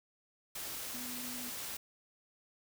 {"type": "tone in noise", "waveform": "sine", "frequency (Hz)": 246.9, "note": "B3", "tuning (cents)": 0, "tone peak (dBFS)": -46, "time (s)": [0.94, 1.5], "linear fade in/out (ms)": 5, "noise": "white", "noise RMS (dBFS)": -42, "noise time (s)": [0.55, 1.77], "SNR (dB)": -7, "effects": []}